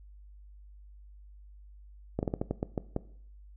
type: slowing click train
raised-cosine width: 2 ms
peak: -16 dBFS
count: 9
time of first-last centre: 2.19-2.964 s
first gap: 39 ms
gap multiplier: 1.25
effects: noise-tail reverb RT60 0.6 s tail -18 dB re dry + added 50 Hz sine -49 dBFS peak until 3.56 s